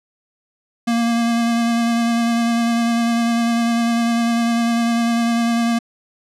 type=tone with vibrato; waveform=square; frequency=233.1 Hz; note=A#3; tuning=in tune; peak=-16 dBFS; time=0.87-5.79 s; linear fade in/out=10 ms; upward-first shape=sine; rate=10 Hz; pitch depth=16 cents each way; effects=low-pass 9000 Hz 12 dB/octave